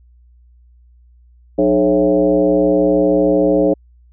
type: tone with frequency modulation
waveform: sine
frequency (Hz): 423.2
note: G#4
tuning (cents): +33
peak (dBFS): -10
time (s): 1.58-3.74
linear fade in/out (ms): 10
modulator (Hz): 120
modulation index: 1.6
effects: added 60 Hz sine -45 dBFS peak until 4.12 s